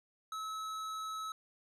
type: tone with hard clipping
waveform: sine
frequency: 1294 Hz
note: E6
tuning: 32 cents flat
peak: -40 dBFS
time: 0.32-1.32 s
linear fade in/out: 2 ms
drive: 13 dB
effects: none